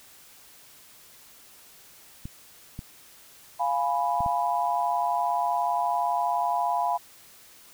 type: clicks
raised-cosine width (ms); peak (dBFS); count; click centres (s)
5; -23; 4; 2.255 / 2.791 / 4.206 / 4.262
type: chord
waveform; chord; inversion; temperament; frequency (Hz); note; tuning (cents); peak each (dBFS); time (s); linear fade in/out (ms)
sine; F diminished; none; equal; 698.5 / 830.6 / 987.8; F5 / Ab5 / Cb6; 0 / 0 / 0; -27 / -28 / -27; 3.59-6.98; 20
effects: white hiss -52 dBFS RMS until 7.73 s